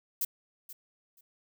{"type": "noise with echo", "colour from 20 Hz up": "violet", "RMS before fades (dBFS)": -30, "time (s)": [0.21, 0.25], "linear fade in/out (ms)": 5, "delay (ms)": 480, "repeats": 2, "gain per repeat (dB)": -15, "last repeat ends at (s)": 1.21, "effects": []}